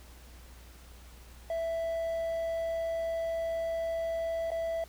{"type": "tone with dropouts", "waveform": "triangle", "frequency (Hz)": 661, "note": "E5", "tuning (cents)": 5, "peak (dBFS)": -28, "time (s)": [1.5, 4.84], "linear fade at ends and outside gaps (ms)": 2, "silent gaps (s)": [4.505, 4.516], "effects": ["added 60 Hz sine -50 dBFS peak until 4.88 s", "pink hiss -56 dBFS RMS until 4.88 s"]}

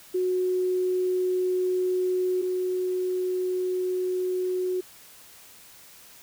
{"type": "tone pair in turn", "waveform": "sine", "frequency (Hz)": [366.8, 366.8], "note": ["F#4", "F#4"], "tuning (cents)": [-15, -15], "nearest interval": "unison", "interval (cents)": 0, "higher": "neither", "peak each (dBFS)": [-22, -24], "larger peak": "first", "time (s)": [[0.14, 2.42], [2.42, 4.81]], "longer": "second", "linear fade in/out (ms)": 10, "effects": ["white hiss -50 dBFS RMS until 6.22 s"]}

